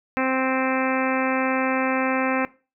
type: harmonic tone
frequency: 261.6 Hz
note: C4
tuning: in tune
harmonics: 1 / 2 / 3 / 4 / 5 / 6 / 7 / 8 / 9 / 10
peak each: -24 / -27 / -29 / -30 / -31 / -32 / -32 / -33 / -34 / -34 dBFS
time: 0.17-2.45 s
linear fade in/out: 0 ms
effects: noise-tail reverb RT60 0.3 s tail -18 dB re dry